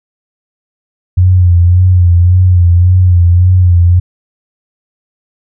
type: tone with vibrato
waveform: sine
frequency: 89.3 Hz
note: F2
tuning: 39 cents sharp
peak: -3 dBFS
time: 1.17-4 s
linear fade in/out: 10 ms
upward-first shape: sine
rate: 1.8 Hz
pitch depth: 54 cents each way
effects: none

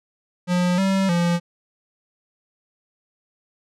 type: tone with pitch steps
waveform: square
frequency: 178.5 / 193 / 172.6 Hz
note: F3 / G3 / F3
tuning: +38 / -27 / -20 cents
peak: -18 dBFS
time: 0.47-1.4 s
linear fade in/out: 50 ms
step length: 310 ms
effects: low-pass 8000 Hz 12 dB/octave

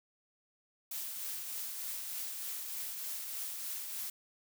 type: noise with tremolo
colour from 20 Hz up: blue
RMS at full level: -39 dBFS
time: 0.91-4.1 s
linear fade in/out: 5 ms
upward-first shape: triangle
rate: 3.3 Hz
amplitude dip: 35%
effects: none

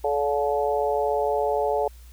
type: harmonic tone with a mistuned harmonic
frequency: 143.8 Hz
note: D3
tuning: 36 cents flat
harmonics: 3 / 4 / 5 / 6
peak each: -25 / -26 / -27 / -28 dBFS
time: 0.04-1.88 s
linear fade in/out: 5 ms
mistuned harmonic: 5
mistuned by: -16 cents
effects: added 60 Hz sine -43 dBFS peak until 2.12 s + white hiss -56 dBFS RMS until 2.12 s

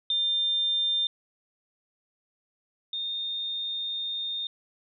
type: tone pair in turn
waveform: sine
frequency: 3600 / 3652 Hz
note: A7 / A#7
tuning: +39 / -36 cents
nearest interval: unison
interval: 25 cents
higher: second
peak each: -23 / -29 dBFS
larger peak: first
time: 0.1-1.07 / 2.93-4.47 s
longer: second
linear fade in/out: 2 ms
effects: none

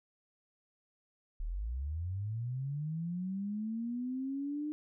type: linear sweep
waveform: sine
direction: up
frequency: 34.65 to 304.4 Hz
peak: -34 dBFS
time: 1.4-4.72 s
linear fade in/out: 0 ms
effects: none

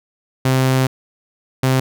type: tone bursts at uneven times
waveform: sawtooth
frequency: 130.8 Hz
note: C3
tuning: in tune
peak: -9 dBFS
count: 2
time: 0.45-0.87 / 1.63-1.8 s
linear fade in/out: 5 ms
effects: none

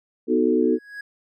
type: chord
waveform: sine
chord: B dominant seventh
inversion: none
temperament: equal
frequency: 246.9 / 311.1 / 370 / 440 Hz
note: B3 / D#4 / F#4 / A4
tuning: 0 / 0 / 0 / 0 cents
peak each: -22 dBFS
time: 0.27-0.79 s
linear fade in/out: 50 ms
type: tone with exponential growth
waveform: triangle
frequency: 1661.2 Hz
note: G#6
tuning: in tune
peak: -28 dBFS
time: 0.61-1.01 s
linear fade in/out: 5 ms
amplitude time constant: 86 ms
effects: none

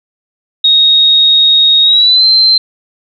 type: tone with pitch glide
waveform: sine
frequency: 3750 to 4113 Hz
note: A#7 to C8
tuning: +10 to -30 cents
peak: -4 dBFS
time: 0.64-2.58 s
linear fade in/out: 5 ms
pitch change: +160 cents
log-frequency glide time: 1.83-2.25 s
effects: none

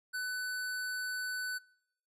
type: tone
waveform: square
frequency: 1500 Hz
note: F#6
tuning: 23 cents sharp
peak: -35 dBFS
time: 0.13-1.59 s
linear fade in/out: 20 ms
effects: noise-tail reverb RT60 0.8 s tail -26 dB re dry + resampled to 32000 Hz

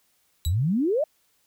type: tone with exponential decay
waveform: 20% pulse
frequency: 3912 Hz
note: B7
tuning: 17 cents flat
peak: -22 dBFS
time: 0.45-0.56 s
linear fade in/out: 0 ms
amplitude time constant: 22 ms
type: exponential sweep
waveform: sine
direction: up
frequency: 73.42 to 652 Hz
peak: -20 dBFS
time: 0.46-1.04 s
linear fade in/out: 5 ms
effects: white hiss -67 dBFS RMS until 1.46 s

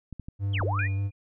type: clicks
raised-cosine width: 5 ms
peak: -26 dBFS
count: 4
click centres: 0.127 / 0.197 / 0.285 / 0.609 s
type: tone with vibrato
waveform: triangle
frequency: 98.6 Hz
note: G2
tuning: 11 cents sharp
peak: -23 dBFS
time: 0.39-1.11 s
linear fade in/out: 50 ms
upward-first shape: square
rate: 3.4 Hz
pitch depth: 17 cents each way
type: linear two-way sweep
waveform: sine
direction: down then up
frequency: 3400 to 307.8 to 2042 Hz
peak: -29 dBFS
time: 0.53-0.88 s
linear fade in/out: 20 ms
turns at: 0.64 s
type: tone with exponential decay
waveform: sine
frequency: 2428 Hz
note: D#7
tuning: 43 cents flat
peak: -28 dBFS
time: 0.79-1.12 s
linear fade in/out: 2 ms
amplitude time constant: 71 ms
effects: none

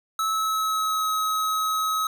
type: tone with pitch glide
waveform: square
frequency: 1300 to 1276.9 Hz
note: E6 to D#6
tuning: -24 to +44 cents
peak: -23 dBFS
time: 0.19-2.07 s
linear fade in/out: 2 ms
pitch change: -32 cents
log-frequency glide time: 0.3-1.05 s
effects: none

